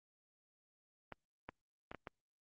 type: clicks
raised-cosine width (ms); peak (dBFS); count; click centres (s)
0.5; -30; 5; 1.123 / 1.49 / 1.915 / 1.947 / 2.072
effects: Opus 24 kbps

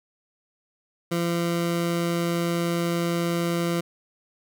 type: tone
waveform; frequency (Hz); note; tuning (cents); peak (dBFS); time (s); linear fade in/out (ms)
20% pulse; 170.7; F3; -39; -18; 1.11-3.81; 10
effects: none

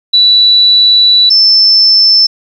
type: tone pair in turn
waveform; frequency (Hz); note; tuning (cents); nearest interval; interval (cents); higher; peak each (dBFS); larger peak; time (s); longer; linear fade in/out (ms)
sine; 3951 / 5297; B7 / E8; 0 / +8; perfect fourth; 508; second; -3; neither; 0.13-1.3 / 1.3-2.27; first; 10
effects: 7-bit

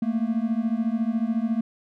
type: beating tone pair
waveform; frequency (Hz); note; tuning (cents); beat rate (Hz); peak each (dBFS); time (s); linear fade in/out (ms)
triangle; 220 / 234; A3 / A#3; 0 / +7; 14; -23; 0.02-1.61; 5
effects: none

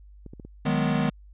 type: clicks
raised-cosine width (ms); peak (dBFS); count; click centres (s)
3; -28; 4; 0.263 / 0.335 / 0.398 / 0.45
type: chord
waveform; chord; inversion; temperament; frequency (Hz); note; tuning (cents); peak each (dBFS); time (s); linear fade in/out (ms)
square; G# minor seventh; second; equal; 155.56 / 185 / 207.7 / 246.9; D#3 / F#3 / G#3 / B3; 0 / 0 / 0 / 0; -27 / -31 / -28 / -28; 0.65-1.1; 10
effects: added 50 Hz sine -46 dBFS peak until 1.33 s + resampled to 8000 Hz

